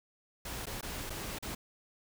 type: noise with dropouts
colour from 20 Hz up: pink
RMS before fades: -40 dBFS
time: 0.45-1.55 s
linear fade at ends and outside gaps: 5 ms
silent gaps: 0.657-0.667 / 0.811-0.827 / 1.097-1.102 / 1.387-1.425 s
effects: none